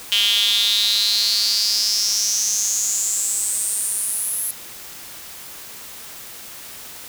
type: tone with high-pass filter sweep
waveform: square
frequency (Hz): 108.3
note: A2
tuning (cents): -27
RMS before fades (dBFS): -20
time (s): 0.12-4.51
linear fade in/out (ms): 0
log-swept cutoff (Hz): 3100 to 11000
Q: 8.1
effects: white hiss -37 dBFS RMS until 7.08 s